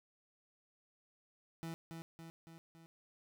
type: tone with echo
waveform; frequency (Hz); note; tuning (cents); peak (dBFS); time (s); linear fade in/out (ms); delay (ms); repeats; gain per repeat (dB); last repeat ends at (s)
30% pulse; 164.6; E3; -2; -39; 1.63-1.74; 0; 280; 4; -4; 2.86
effects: none